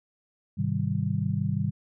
sine chord, Ab major seventh, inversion none, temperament just, 103.83 / 129.78 / 155.74 / 194.67 Hz, Ab2 / C3 / Eb3 / G3, 0 / -14 / +2 / -12 cents, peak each -30 dBFS, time 0.57-1.71 s, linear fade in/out 20 ms, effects none

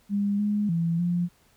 sine tone with pitch steps, 202.2 / 207.5 / 167.4 / 174.8 Hz, G#3 / G#3 / E3 / F3, -46 / -1 / +27 / +2 cents, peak -22 dBFS, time 0.09-1.29 s, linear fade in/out 50 ms, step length 300 ms, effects pink hiss -62 dBFS RMS until 1.56 s

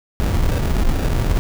brown noise with sample-and-hold, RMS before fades -17 dBFS, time 0.2-1.39 s, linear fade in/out 0 ms, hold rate 1050 Hz, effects none

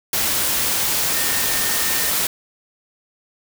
sine tone in noise, 1822 Hz, A#6, 40 cents flat, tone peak -30 dBFS, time 1.14-2.1 s, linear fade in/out 2 ms, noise white, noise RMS -20 dBFS, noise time 0.13-2.27 s, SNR -13 dB, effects none

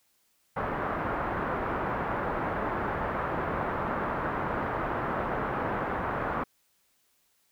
white low-pass noise, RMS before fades -31 dBFS, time 0.56-6.44 s, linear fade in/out 10 ms, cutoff 1400 Hz, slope 24 dB/octave, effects white hiss -70 dBFS RMS until 7.51 s

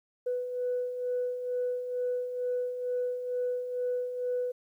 sine beating tone pair, 493.9 / 496.1 Hz, B4 / B4, 0 / +8 cents, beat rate 2.2 Hz, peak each -37 / -29 dBFS, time 0.26-4.52 s, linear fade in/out 10 ms, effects tanh soft clip ceiling -23 dBFS + 11-bit

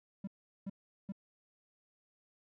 triangle tone bursts, 196 Hz, G3, in tune, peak -35 dBFS, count 3, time 0.24-1.122 s, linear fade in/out 5 ms, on 34 ms, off 390 ms, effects none

